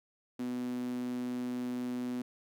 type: tone with high-pass filter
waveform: sawtooth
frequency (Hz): 124.1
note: B2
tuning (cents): +9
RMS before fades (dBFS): -36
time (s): 0.39-2.22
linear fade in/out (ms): 5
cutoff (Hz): 260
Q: 7.2
effects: none